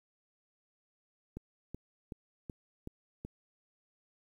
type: click train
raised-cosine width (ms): 3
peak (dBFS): -28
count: 6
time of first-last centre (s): 1.37-3.25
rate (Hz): 2.66
effects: 10-bit